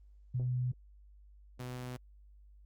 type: tone pair in turn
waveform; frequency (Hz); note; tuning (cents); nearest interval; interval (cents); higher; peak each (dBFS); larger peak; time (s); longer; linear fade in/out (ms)
sine / sawtooth; 125.3 / 125.3; B2 / B2; +25 / +25; unison; 0; neither; -30 / -36; first; 0.34-0.72 / 1.59-1.97; neither; 10
effects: added 50 Hz sine -55 dBFS peak until 2.65 s + Opus 24 kbps